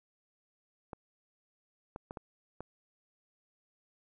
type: clicks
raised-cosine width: 1 ms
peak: -27 dBFS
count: 5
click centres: 0.932 / 1.961 / 2.109 / 2.172 / 2.606 s
effects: none